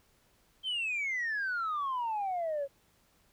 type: exponential sweep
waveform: sine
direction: down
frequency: 3180 to 542 Hz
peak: -29 dBFS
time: 0.63-2.68 s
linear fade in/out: 50 ms
effects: tanh soft clip ceiling -28 dBFS + pink hiss -68 dBFS RMS until 3.32 s